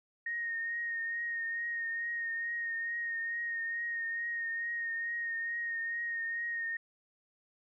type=tone with vibrato; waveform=sine; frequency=1857 Hz; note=A#6; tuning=7 cents flat; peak=-33 dBFS; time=0.26-6.77 s; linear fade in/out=5 ms; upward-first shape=triangle; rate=2.3 Hz; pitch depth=26 cents each way; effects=none